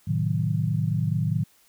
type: chord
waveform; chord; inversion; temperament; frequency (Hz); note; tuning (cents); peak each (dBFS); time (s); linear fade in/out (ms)
sine; A diminished seventh; none; equal; 110 / 130.81 / 155.56 / 185; A2 / C3 / Eb3 / Gb3; 0 / 0 / 0 / 0; -26 / -30 / -25 / -31; 0.07-1.44; 10
effects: white hiss -60 dBFS RMS until 1.68 s